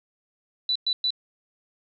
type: tone bursts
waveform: sine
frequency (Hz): 3970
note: B7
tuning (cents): +8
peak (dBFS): -21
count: 3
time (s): 0.69-1.105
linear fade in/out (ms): 2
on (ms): 65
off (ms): 110
effects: none